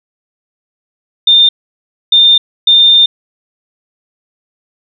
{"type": "tone bursts at uneven times", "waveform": "sine", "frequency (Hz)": 3613, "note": "A7", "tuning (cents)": 45, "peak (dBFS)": -3, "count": 3, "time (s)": [[1.27, 1.49], [2.12, 2.38], [2.67, 3.06]], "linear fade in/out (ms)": 5, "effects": []}